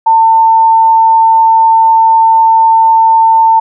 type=tone; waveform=sine; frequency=898 Hz; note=A5; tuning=35 cents sharp; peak=-3 dBFS; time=0.06-3.6 s; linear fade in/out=10 ms; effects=none

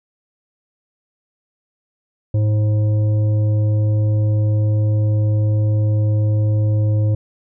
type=tone with frequency modulation; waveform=sine; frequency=106.2 Hz; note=G#2; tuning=39 cents sharp; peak=-13 dBFS; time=2.34-7.15 s; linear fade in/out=5 ms; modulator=426 Hz; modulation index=0.3; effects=none

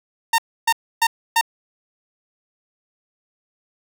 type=tone bursts; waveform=sawtooth; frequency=915 Hz; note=A#5; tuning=32 cents flat; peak=-10 dBFS; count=4; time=0.33-1.412 s; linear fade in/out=5 ms; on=53 ms; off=290 ms; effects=none

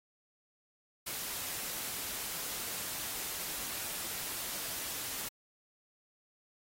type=noise; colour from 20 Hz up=white; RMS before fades=-39 dBFS; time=1.06-5.29 s; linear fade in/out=10 ms; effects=AAC 48 kbps

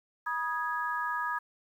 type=chord; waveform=sine; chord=G# minor; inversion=first; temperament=equal with one note detuned; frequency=968.6 / 1244.5 / 1661.2 Hz; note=B5 / D#6 / G#6; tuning=-34 / 0 / 0 cents; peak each=-34 dBFS; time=0.26-1.39 s; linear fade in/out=10 ms; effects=10-bit

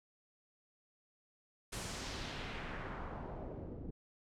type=noise with low-pass filter sweep; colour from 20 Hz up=pink; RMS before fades=-44 dBFS; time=1.72-3.91 s; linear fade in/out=10 ms; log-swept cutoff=10000 to 300 Hz; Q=1.4; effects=none

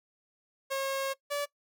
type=tone pair in turn; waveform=sawtooth; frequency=542 / 576.3 Hz; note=C#5 / D5; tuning=-39 / -33 cents; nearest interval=minor second; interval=106 cents; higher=second; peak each=-26 dBFS; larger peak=neither; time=0.7-1.14 / 1.3-1.46 s; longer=first; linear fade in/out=20 ms; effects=noise-tail reverb RT60 0.1 s tail -20 dB re dry

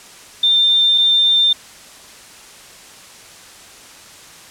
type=tone pair in turn; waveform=sine; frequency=3596 / 3596 Hz; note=A7 / A7; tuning=+37 / +37 cents; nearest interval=unison; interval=0 cents; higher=neither; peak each=-10 dBFS; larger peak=neither; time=0.43-0.98 / 0.98-1.53 s; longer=neither; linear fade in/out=5 ms; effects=white hiss -40 dBFS RMS until 4.5 s + low-pass 9000 Hz 12 dB/octave

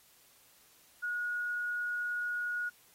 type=tone; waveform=sine; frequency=1449 Hz; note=F#6; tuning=37 cents flat; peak=-32 dBFS; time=1.02-2.7 s; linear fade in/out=20 ms; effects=white hiss -63 dBFS RMS until 2.94 s + AAC 48 kbps

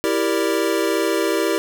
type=chord; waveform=square; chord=E half-diminished seventh; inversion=none; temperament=equal; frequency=329.6 / 392 / 466.2 / 587.3 Hz; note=E4 / G4 / Bb4 / D5; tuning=0 / 0 / 0 / 0 cents; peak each=-23 / -23 / -25 / -26 dBFS; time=0.04-1.58 s; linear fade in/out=0 ms; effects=none

